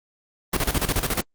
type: noise with tremolo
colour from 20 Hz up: pink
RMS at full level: -21 dBFS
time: 0.53-1.21 s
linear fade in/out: 5 ms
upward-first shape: square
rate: 14 Hz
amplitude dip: 75%
effects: Opus 24 kbps